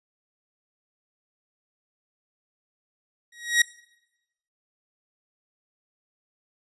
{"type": "tone with exponential growth", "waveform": "sawtooth", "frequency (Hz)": 1897, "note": "A#6", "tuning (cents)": 30, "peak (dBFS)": -10, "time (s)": [3.32, 3.62], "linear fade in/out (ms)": 5, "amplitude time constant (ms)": 64, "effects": ["noise-tail reverb RT60 0.9 s tail -22 dB re dry", "resampled to 24000 Hz"]}